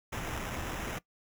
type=noise with sample-and-hold; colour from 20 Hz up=pink; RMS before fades=-37 dBFS; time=0.12-0.99 s; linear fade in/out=10 ms; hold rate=4410 Hz; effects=noise-tail reverb RT60 0.1 s tail -20 dB re dry